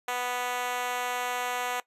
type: tone with high-pass filter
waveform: 5% pulse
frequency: 246.9 Hz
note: B3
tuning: in tune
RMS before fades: -31 dBFS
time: 0.08-1.8 s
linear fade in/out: 2 ms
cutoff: 630 Hz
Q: 2.4
effects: noise-tail reverb RT60 0.1 s tail -19 dB re dry + resampled to 32000 Hz